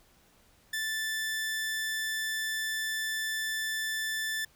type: tone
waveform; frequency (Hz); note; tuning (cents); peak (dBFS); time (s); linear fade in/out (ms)
sawtooth; 1760; A6; 0; -27; 0.73-4.45; 5
effects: pink hiss -63 dBFS RMS until 4.55 s